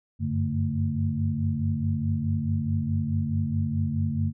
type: tone cluster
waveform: sine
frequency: 92.8 / 97.5 / 145.2 / 225 Hz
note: F#2 / G2 / D3 / A3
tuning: +6 / -9 / -19 / +39 cents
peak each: -29 dBFS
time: 0.19-4.33 s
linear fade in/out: 50 ms
effects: none